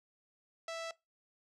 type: tone with low-pass filter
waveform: sawtooth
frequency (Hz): 659.3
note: E5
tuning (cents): 0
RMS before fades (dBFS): -41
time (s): 0.68-0.91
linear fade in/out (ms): 2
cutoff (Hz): 6000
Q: 1.2
effects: noise-tail reverb RT60 0.2 s tail -20 dB re dry